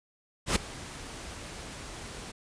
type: noise with ADSR envelope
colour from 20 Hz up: pink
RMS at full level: -23 dBFS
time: 0.46-2.32 s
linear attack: 100 ms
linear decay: 6 ms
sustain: -19 dB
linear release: 13 ms
effects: resampled to 22050 Hz